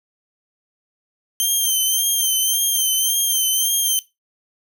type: tone with vibrato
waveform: 10% pulse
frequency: 3136 Hz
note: G7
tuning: in tune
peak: -9 dBFS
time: 1.4-3.99 s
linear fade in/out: 0 ms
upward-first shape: sine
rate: 1.8 Hz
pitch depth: 45 cents each way
effects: noise-tail reverb RT60 0.2 s tail -17 dB re dry